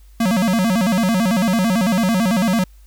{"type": "tone with vibrato", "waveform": "square", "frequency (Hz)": 205.6, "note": "G#3", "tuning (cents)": -17, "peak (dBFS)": -15, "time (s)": [0.2, 2.64], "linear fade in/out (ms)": 5, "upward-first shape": "square", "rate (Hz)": 9, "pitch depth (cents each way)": 190, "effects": ["added 50 Hz sine -42 dBFS peak until 2.86 s", "white hiss -58 dBFS RMS until 2.86 s"]}